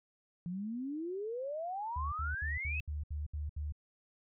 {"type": "exponential sweep", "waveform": "sine", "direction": "up", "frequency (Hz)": [169, 2634], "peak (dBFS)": -36, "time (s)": [0.46, 2.8], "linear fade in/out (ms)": 0}
{"type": "tone bursts", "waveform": "sine", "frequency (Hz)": 74.7, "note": "D2", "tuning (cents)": 30, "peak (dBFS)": -35, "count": 8, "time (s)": [1.96, 3.723], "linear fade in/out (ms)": 5, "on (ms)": 160, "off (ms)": 69}
{"effects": []}